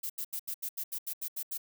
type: noise bursts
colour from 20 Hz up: violet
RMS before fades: -36 dBFS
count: 11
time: 0.03-1.579 s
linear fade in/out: 10 ms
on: 69 ms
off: 79 ms
effects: none